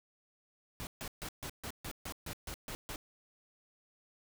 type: noise bursts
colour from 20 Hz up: pink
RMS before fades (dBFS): -42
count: 11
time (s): 0.8-2.959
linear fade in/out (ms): 0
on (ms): 69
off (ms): 140
effects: none